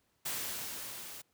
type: noise with level ramp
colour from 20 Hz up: white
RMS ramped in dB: -36 to -47 dBFS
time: 0.25-1.22 s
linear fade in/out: 10 ms
effects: pink hiss -75 dBFS RMS until 1.33 s + high-pass 60 Hz 12 dB/octave